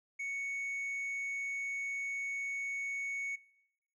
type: tone with tanh clipping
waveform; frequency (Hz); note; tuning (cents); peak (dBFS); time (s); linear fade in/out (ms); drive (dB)
sine; 2221; C#7; +3; -37; 0.19-3.36; 10; 4
effects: noise-tail reverb RT60 0.9 s tail -22 dB re dry